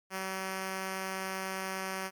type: tone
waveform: 5% pulse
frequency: 190.1 Hz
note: F#3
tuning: 47 cents sharp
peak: -23 dBFS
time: 0.1-2.11 s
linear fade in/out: 50 ms
effects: MP3 96 kbps